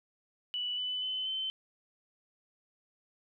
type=tone with pitch steps; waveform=sine; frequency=2960 / 2998 / 3036 / 3075 Hz; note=F#7 / F#7 / F#7 / G7; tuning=0 / +22 / +44 / -34 cents; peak=-32 dBFS; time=0.54-1.5 s; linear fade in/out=0 ms; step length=240 ms; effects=none